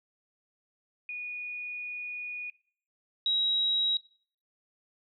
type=tone pair in turn; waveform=sine; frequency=2459 / 3840 Hz; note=D#7 / B7; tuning=-21 / -49 cents; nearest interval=minor sixth; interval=772 cents; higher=second; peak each=-34 / -24 dBFS; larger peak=second; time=1.09-2.5 / 3.26-3.97 s; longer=first; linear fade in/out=2 ms; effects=noise-tail reverb RT60 0.5 s tail -21 dB re dry